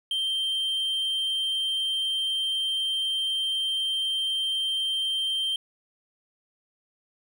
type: tone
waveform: triangle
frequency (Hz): 3144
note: G7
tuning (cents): +4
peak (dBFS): -23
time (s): 0.11-5.56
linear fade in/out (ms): 2
effects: none